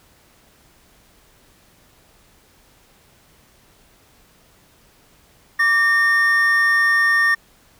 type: tone pair together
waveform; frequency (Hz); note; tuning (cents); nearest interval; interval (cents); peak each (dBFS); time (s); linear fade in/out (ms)
triangle; 1163.9 / 1830; D6 / A#6; -16 / -32; minor sixth; 784; -21 / -12; 5.59-7.35; 10
effects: pink hiss -54 dBFS RMS until 7.79 s

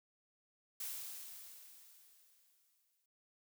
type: noise with exponential decay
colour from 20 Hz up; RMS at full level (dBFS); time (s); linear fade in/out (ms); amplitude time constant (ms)
blue; -42; 0.8-3.06; 5; 490
effects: none

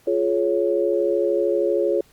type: chord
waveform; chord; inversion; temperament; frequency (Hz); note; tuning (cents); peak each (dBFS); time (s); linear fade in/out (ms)
sine; Db major; first; equal with one note detuned; 349.2 / 422.1 / 554.4; F4 / Ab4 / Db5; 0 / +28 / 0; -22; 0.07-2.01; 5
effects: pink hiss -56 dBFS RMS until 2.12 s + Opus 48 kbps

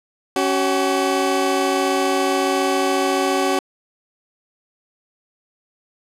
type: tone pair together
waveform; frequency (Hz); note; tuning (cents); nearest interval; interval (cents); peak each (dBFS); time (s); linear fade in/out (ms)
20% pulse; 277.2 / 378.6; C#4 / F#4; 0 / +40; perfect fourth; 540; -16 / -14; 0.36-3.59; 2
effects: low-pass 11000 Hz 12 dB/octave

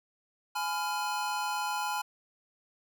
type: chord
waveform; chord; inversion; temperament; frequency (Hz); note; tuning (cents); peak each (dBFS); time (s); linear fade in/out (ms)
square; F diminished; first; just; 838.1 / 1005.8 / 1396.9; Ab5 / Cb6 / F6; +16 / +31 / 0; -34 / -36 / -38; 0.55-2.02; 10
effects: none

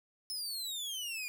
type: exponential sweep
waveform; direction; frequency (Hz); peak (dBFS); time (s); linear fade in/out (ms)
sawtooth; down; 5274 to 2394; -34; 0.3-1.28; 0
effects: none

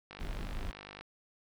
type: click train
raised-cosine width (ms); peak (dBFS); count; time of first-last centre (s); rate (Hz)
0.3; -29; 46; 0.11-1.01; 50
type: noise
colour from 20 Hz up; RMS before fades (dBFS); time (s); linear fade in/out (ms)
brown; -38; 0.19-0.72; 20
effects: none

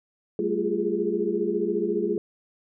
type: tone cluster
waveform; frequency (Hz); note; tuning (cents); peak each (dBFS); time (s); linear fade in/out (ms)
sine; 192.8 / 220.1 / 346.4 / 405.1 / 419.6; G3 / A3 / F4 / G#4 / G#4; -28 / +1 / -14 / -43 / +18; -33 / -32 / -27 / -29 / -28; 0.39-2.18; 2
effects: none

